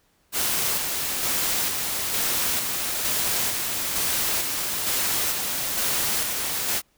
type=noise with tremolo; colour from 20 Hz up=white; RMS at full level=-24 dBFS; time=0.32-6.82 s; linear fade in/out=50 ms; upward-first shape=square; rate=1.1 Hz; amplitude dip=30%; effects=pink hiss -65 dBFS RMS until 6.97 s